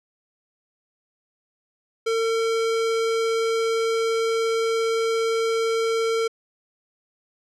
square tone, 452.9 Hz, A#4, 50 cents flat, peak -21 dBFS, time 2.06-6.28 s, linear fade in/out 10 ms, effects low-pass 7000 Hz 12 dB/octave

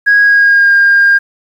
sine tone with pitch glide, 1650 to 1609.5 Hz, G#6 to G6, -12 to +45 cents, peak -3 dBFS, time 0.06-1.19 s, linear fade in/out 20 ms, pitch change -43 cents, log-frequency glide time 0.23-0.74 s, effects tanh soft clip ceiling -1 dBFS + 7-bit

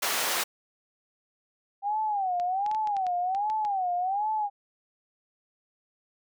pink high-pass noise, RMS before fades -28 dBFS, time 0.02-0.44 s, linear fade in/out 10 ms, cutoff 650 Hz, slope 12 dB/octave
sine tone with vibrato, 784 Hz, G5, in tune, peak -25 dBFS, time 1.82-4.5 s, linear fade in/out 50 ms, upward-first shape sine, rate 1.3 Hz, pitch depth 180 cents each way
clicks, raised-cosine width 0.2 ms, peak -25 dBFS, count 10, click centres 2.399 / 2.663 / 2.714 / 2.748 / 2.873 / 2.967 / 3.067 / 3.349 / 3.5 / 3.65 s
effects none

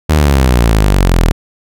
sawtooth exponential sweep, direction down, 79.5 to 38.89 Hz, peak -3 dBFS, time 0.09-1.32 s, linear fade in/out 10 ms, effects none

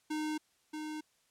square tone with echo, 307.3 Hz, D#4, 21 cents flat, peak -34 dBFS, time 0.1-0.38 s, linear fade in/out 10 ms, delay 630 ms, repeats 1, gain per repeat -5 dB, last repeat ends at 1.01 s, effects white hiss -72 dBFS RMS until 1.3 s + low-pass 10000 Hz 12 dB/octave

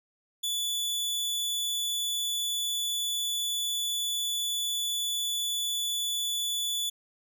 sawtooth tone, 3458 Hz, A7, 31 cents flat, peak -25 dBFS, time 0.43-6.9 s, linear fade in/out 10 ms, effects none

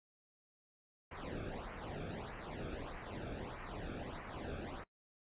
brown noise with flanger, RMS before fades -45 dBFS, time 1.11-4.84 s, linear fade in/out 5 ms, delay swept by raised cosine 0.27 to 1.04 ms, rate 1.6 Hz, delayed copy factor -0.8, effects noise-tail reverb RT60 0.1 s tail -20 dB re dry + resampled to 8000 Hz

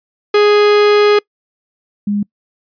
45% pulse / sine tone pair in turn, 415.3 / 204.9 Hz, G#4 / G#3, 0 / -23 cents, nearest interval octave, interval 1223 cents, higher first, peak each -7 / -13 dBFS, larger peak first, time 0.34-1.19 / 2.07-2.23 s, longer first, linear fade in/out 5 ms, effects noise-tail reverb RT60 0.1 s tail -26 dB re dry + resampled to 11025 Hz

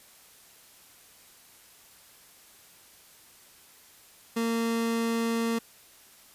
30% pulse tone, 229.6 Hz, A#3, 26 cents flat, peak -23 dBFS, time 4.36-5.59 s, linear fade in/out 10 ms, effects white hiss -55 dBFS RMS until 6.34 s + resampled to 32000 Hz

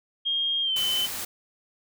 sine tone with pitch glide, 3230 to 3049 Hz, G#7 to G7, -49 to -49 cents, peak -23 dBFS, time 0.25-1.07 s, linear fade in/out 20 ms, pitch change -100 cents, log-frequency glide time 0.62-0.76 s
white noise, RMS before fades -33 dBFS, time 0.76-1.25 s, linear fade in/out 5 ms
effects none

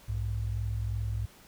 sine tone pair together, 61.74 / 104.6 Hz, B1 / G#2, 0 / +13 cents, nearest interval major sixth, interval 913 cents, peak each -33 / -31 dBFS, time 0.08-1.26 s, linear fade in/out 10 ms, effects pink hiss -56 dBFS RMS until 1.47 s

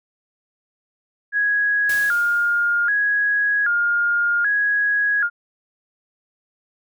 sine tone with vibrato, 1534 Hz, G6, 38 cents flat, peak -16 dBFS, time 1.32-5.3 s, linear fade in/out 50 ms, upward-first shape square, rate 0.64 Hz, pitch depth 140 cents each way
white noise with exponential decay, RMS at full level -30 dBFS, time 1.89-3 s, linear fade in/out 5 ms, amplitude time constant 240 ms
effects none

